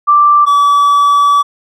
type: tone pair in turn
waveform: sine / triangle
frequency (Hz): 1174.7 / 1147.9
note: D6 / D6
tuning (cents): 0 / -40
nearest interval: unison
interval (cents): 40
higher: first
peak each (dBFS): -4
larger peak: neither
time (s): 0.07-0.46 / 0.46-1.43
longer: second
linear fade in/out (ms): 20
effects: none